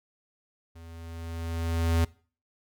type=tone with level ramp; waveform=square; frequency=83 Hz; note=E2; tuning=12 cents sharp; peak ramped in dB=-46 to -21 dBFS; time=0.75-2.05 s; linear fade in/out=10 ms; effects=noise-tail reverb RT60 0.4 s tail -21 dB re dry